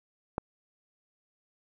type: click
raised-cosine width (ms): 1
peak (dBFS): -15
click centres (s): 0.381
effects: none